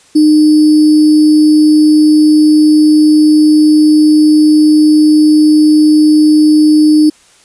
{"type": "tone with sample-and-hold", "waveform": "sine", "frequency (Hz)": 305, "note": "D#4", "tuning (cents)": -34, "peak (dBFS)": -3, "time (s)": [0.15, 7.1], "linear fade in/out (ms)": 10, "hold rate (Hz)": 4900, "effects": ["white hiss -45 dBFS RMS until 7.44 s", "resampled to 22050 Hz"]}